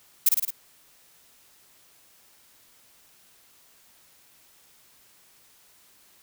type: noise with echo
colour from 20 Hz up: violet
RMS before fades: -17 dBFS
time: 0.26-0.29 s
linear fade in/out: 5 ms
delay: 54 ms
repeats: 4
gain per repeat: -3 dB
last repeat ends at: 0.506 s
effects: white hiss -58 dBFS RMS until 6.22 s